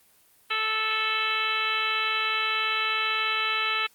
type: harmonic tone with a mistuned harmonic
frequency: 438.3 Hz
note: A4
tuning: 7 cents flat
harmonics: 1 / 2 / 3 / 4 / 5 / 6 / 7 / 8 / 9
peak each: -41 / -39 / -29 / -33 / -32 / -29 / -32 / -38 / -35 dBFS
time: 0.5-3.87 s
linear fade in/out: 10 ms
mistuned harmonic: 8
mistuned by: -68 cents
effects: white hiss -60 dBFS RMS until 3.94 s + Opus 32 kbps